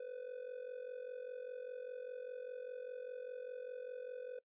triangle tone with amplitude modulation, 500 Hz, B4, 21 cents sharp, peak -38 dBFS, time 0-4.39 s, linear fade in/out 5 ms, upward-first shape sine, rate 45 Hz, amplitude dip 80%, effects noise-tail reverb RT60 0.1 s tail -21 dB re dry + resampled to 8000 Hz

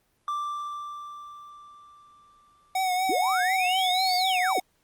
triangle tone with exponential decay, 1176 Hz, D6, 2 cents sharp, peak -24 dBFS, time 0.28-3.04 s, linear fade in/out 1 ms, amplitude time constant 600 ms
square tone with vibrato, 743 Hz, F#5, 7 cents sharp, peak -24 dBFS, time 2.75-4.6 s, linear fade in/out 5 ms, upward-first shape triangle, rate 4.1 Hz, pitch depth 52 cents each way
sine linear two-way sweep, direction up then down, 260.7 to 4699 to 260.7 Hz, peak -26 dBFS, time 3.09-4.59 s, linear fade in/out 5 ms, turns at 4.16 s
effects pink hiss -69 dBFS RMS until 4.83 s + Opus 32 kbps

